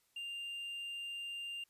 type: tone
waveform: triangle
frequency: 2794 Hz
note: F7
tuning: in tune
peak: -39 dBFS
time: 0.16-1.64 s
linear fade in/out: 5 ms
effects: white hiss -75 dBFS RMS until 1.69 s + resampled to 32000 Hz